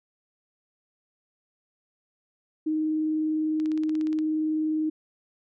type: tone with vibrato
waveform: sine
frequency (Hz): 311.1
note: D#4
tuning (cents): 0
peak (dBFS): -23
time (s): 2.66-4.9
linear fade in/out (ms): 10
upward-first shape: sine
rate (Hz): 20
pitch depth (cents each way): 17
type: click train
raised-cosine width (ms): 0.2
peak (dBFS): -27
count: 11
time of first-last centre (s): 3.6-4.188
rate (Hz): 17
effects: none